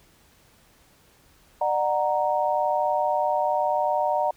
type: chord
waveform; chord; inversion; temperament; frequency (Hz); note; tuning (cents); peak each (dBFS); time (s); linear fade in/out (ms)
sine; D augmented; none; equal with one note detuned; 599.3 / 740 / 932.3; D5 / F#5 / A#5; +35 / 0 / 0; -25; 1.61-4.31; 5
effects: pink hiss -58 dBFS RMS until 4.36 s